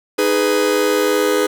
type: chord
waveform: 45% pulse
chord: G# minor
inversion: second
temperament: just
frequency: 311.5 / 415.3 / 498.4 Hz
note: D#4 / G#4 / B4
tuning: +2 / 0 / +16 cents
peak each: -21 / -17 / -18 dBFS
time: 0.18-1.47 s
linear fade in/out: 10 ms
effects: none

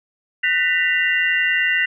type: tone cluster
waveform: sine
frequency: 1498 / 1802 / 1973 / 2780 Hz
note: F#6 / A6 / B6 / F7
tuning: +21 / +41 / -2 / -9 cents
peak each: -26 / -22 / -18 / -23 dBFS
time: 0.43-1.86 s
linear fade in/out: 10 ms
effects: none

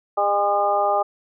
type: harmonic tone with a mistuned harmonic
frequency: 202.7 Hz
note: G#3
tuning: 42 cents flat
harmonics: 2 / 3 / 4 / 5 / 6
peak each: -28 / -22 / -20 / -32 / -24 dBFS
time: 0.17-1.03 s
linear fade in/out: 10 ms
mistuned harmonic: 5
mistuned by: +39 cents
effects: none

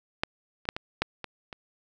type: clicks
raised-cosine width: 0.3 ms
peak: -9 / -28 / -7 / -17 / -8 / -19 / -23 dBFS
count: 7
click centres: 0.235 / 0.654 / 0.689 / 0.765 / 1.02 / 1.243 / 1.528 s
effects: none

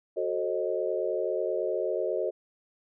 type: chord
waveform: sine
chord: F# diminished seventh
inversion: none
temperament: equal with one note detuned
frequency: 370 / 440 / 533.9 / 622.3 Hz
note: F#4 / A4 / C5 / Eb5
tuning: 0 / 0 / +35 / 0 cents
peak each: -32 dBFS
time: 0.16-2.31 s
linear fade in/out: 20 ms
effects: none

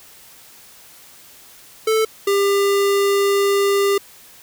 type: tone pair in turn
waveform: square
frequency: 440 / 399.3 Hz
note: A4 / G4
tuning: 0 / +32 cents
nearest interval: major second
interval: 168 cents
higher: first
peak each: -15 dBFS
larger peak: neither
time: 1.87-2.05 / 2.27-3.98 s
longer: second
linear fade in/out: 5 ms
effects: white hiss -45 dBFS RMS until 4.42 s

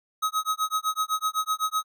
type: tone with tremolo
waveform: square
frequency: 1270 Hz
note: D#6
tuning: 35 cents sharp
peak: -22 dBFS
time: 0.22-1.84 s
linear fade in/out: 10 ms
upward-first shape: sine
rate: 7.9 Hz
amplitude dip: 100%
effects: none

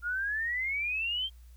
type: exponential sweep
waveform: sine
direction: up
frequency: 1396.9 to 3199 Hz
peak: -29 dBFS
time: 0.02-1.3 s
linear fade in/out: 50 ms
effects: added 60 Hz sine -49 dBFS peak until 1.56 s + white hiss -67 dBFS RMS until 1.56 s

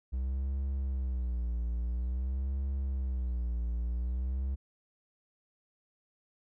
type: tone with vibrato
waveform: triangle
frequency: 63 Hz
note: B1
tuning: 35 cents sharp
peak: -28 dBFS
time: 0.12-4.56 s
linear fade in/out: 20 ms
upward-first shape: sine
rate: 0.49 Hz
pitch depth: 130 cents each way
effects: none

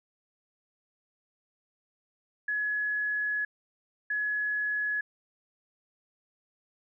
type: tone bursts at uneven times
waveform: sine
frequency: 1692 Hz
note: G#6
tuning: 32 cents sharp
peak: -27 dBFS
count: 2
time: 2.48-3.45 / 4.1-5.01 s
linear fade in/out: 5 ms
effects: none

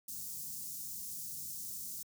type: band-stop noise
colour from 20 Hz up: white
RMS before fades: -43 dBFS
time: 0.08-2.03 s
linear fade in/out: 5 ms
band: 220 to 5700 Hz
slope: 24 dB/octave
effects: high-pass 100 Hz 12 dB/octave

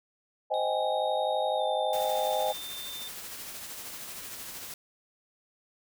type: chord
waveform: sine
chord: Ab major seventh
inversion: first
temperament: just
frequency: 519.1 / 623 / 778.7 / 830.6 Hz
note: C5 / Eb5 / G5 / Ab5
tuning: -14 / +2 / -12 / 0 cents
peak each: -32 / -30 / -33 / -31 dBFS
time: 0.5-2.53 s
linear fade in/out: 20 ms
type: tone with pitch glide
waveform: triangle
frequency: 3729 to 3587 Hz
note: A#7 to A7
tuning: 0 to +33 cents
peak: -38 dBFS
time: 0.54-3.08 s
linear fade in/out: 0 ms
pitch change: -67 cents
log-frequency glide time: 1.57-1.62 s
type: noise with tremolo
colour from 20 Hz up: white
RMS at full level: -40 dBFS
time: 1.93-4.74 s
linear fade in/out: 2 ms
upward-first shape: sine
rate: 13 Hz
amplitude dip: 30%
effects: none

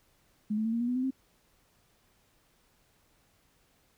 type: tone with pitch steps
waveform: sine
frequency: 211.4 / 218.2 / 225.3 / 232.5 / 240 / 247.8 / 255.8 / 264 Hz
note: G#3 / A3 / A3 / A#3 / B3 / B3 / C4 / C4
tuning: +31 / -14 / +41 / -4 / -49 / +6 / -39 / +16 cents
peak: -27 dBFS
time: 0.5-1.108 s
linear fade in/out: 10 ms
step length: 76 ms
effects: pink hiss -68 dBFS RMS until 3.97 s

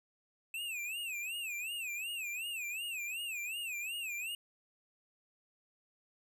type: tone with vibrato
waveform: square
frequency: 2600 Hz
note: E7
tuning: 24 cents flat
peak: -38 dBFS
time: 0.54-4.35 s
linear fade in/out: 2 ms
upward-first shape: sine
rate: 2.7 Hz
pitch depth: 170 cents each way
effects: none

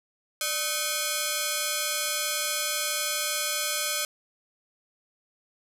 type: ring-modulated tone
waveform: 5% pulse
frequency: 932.3 Hz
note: A#5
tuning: in tune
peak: -11 dBFS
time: 0.41-4.05 s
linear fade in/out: 2 ms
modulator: 338 Hz
effects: none

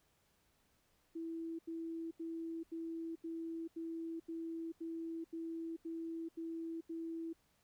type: tone bursts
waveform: sine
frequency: 329 Hz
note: E4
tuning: 3 cents flat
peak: -40 dBFS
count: 12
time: 1.15-7.332 s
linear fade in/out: 10 ms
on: 440 ms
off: 82 ms
effects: pink hiss -75 dBFS RMS until 7.63 s

